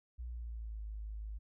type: tone with pitch glide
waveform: sine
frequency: 60.1 to 52.93 Hz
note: B1 to G#1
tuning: -46 to +34 cents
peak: -40 dBFS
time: 0.18-1.39 s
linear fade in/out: 20 ms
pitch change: -220 cents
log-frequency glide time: 0.28-0.81 s
effects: none